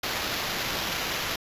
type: noise with sample-and-hold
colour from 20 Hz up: white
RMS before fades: -30 dBFS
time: 0.03-1.36 s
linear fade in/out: 5 ms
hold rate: 8820 Hz
effects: resampled to 32000 Hz